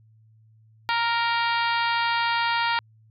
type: harmonic tone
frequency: 466.2 Hz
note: A#4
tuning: in tune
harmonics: 2 / 3 / 4 / 5 / 6 / 7 / 8 / 9 / 10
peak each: -24 / -28 / -30 / -32 / -34 / -35 / -36 / -37 / -38 dBFS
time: 0.89-2.79 s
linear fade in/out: 0 ms
effects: added 110 Hz sine -53 dBFS peak until 3.1 s